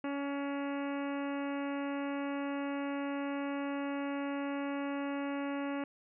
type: harmonic tone with a mistuned harmonic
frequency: 281.2 Hz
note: C#4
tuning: 25 cents sharp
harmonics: 1 / 2 / 3 / 4 / 5 / 6 / 7 / 8 / 9 / 10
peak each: -35 / -41 / -45 / -47 / -49 / -51 / -52 / -53 / -54 / -55 dBFS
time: 0.04-5.84 s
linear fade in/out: 2 ms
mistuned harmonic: 9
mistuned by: +17 cents
effects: none